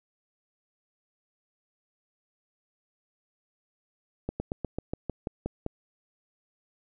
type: slowing click train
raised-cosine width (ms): 2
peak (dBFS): -17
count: 10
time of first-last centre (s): 4.29-5.664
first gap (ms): 110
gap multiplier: 1.08
effects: none